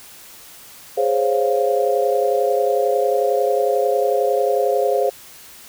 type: chord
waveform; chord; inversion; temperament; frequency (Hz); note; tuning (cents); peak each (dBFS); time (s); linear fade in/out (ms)
sine; Db major seventh; second; equal; 415.3 / 523.3 / 554.4 / 698.5; Ab4 / C5 / Db5 / F5; 0 / 0 / 0 / 0; -20 / -19 / -23 / -22; 0.97-5.1; 10
effects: white hiss -42 dBFS RMS until 5.68 s